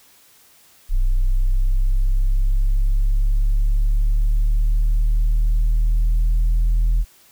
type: linear sweep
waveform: sine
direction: up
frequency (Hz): 31.09 to 41.2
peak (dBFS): -11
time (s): 0.89-7.05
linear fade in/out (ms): 50
effects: tanh soft clip ceiling -13 dBFS + white hiss -52 dBFS RMS until 7.31 s